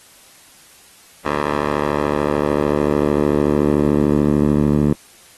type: tone with band-pass filter sweep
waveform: 10% pulse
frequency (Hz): 73.5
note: D2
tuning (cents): +2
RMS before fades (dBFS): -17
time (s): 1.25-4.93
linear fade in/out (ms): 5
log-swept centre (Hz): 1000 to 200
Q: 1.1
effects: white hiss -47 dBFS RMS until 5.37 s + AAC 32 kbps